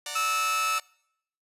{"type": "chord", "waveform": "5% pulse", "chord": "D augmented", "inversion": "none", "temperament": "just", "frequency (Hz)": [587.3, 734.2, 917.7], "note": ["D5", "F#5", "A#5"], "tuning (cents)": [0, -14, -27], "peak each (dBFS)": [-26, -28, -27], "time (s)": [0.06, 0.8], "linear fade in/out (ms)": 2}
{"type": "tone", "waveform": "30% pulse", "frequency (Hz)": 1303, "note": "E6", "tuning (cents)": -20, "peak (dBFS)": -22, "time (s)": [0.15, 0.79], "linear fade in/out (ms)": 10}
{"effects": ["noise-tail reverb RT60 0.7 s tail -24 dB re dry", "resampled to 32000 Hz"]}